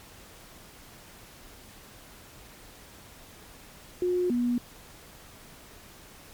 sine tone pair in turn, 359.3 / 242.4 Hz, F4 / B3, +49 / -32 cents, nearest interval perfect fifth, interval 681 cents, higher first, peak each -23 dBFS, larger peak neither, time 4.02-4.3 / 4.3-4.58 s, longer neither, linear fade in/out 2 ms, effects pink hiss -50 dBFS RMS until 6.33 s + MP3 96 kbps

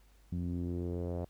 sawtooth tone with low-pass filter sweep, 87.31 Hz, F2, in tune, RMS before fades -36 dBFS, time 0.32-1.25 s, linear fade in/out 5 ms, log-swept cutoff 200 to 630 Hz, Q 2.7, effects added 50 Hz sine -60 dBFS peak until 1.29 s + pink hiss -69 dBFS RMS until 1.29 s

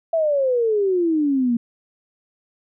sine exponential sweep, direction down, 670 to 230.4 Hz, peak -16 dBFS, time 0.13-1.57 s, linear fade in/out 5 ms, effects none

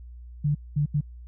sine tone bursts at uneven times, 146.8 Hz, D3, in tune, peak -20 dBFS, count 3, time 0.44-0.55 / 0.76-0.86 / 0.94-1.01 s, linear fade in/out 10 ms, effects added 60 Hz sine -40 dBFS peak until 1.27 s

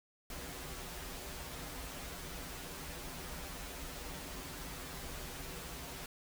pink noise with comb filter, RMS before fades -45 dBFS, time 0.3-6.06 s, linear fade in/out 2 ms, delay 9.3 ms, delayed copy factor -0.95, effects none

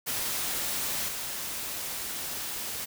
white noise with level steps, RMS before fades -31 / -35 dBFS, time 0.06-2.86 s, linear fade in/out 20 ms, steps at 1.08 s, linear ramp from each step 5 ms, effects none

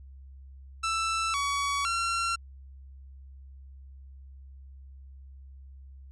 sawtooth tone with pitch steps, 1327 / 1129 / 1365 Hz, E6 / C#6 / F6, +11 / +31 / -40 cents, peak -23 dBFS, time 0.83-2.36 s, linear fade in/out 10 ms, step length 510 ms, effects added 67 Hz sine -45 dBFS peak until 6.11 s + resampled to 22050 Hz

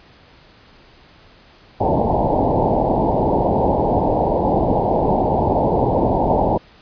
white low-pass noise, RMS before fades -17 dBFS, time 1.8-6.58 s, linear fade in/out 10 ms, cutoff 920 Hz, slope 96 dB/octave, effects pink hiss -48 dBFS RMS until 6.81 s + resampled to 11025 Hz

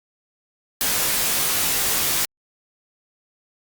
white noise with comb filter, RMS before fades -21 dBFS, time 0.81-2.25 s, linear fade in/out 0 ms, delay 17 ms, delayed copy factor -0.85, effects Opus 48 kbps

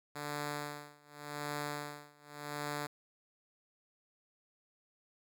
5% pulse tone with tremolo, 146.83 Hz, D3, in tune, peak -25 dBFS, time 0.15-2.87 s, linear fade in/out 10 ms, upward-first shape sine, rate 0.87 Hz, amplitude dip 95%, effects none

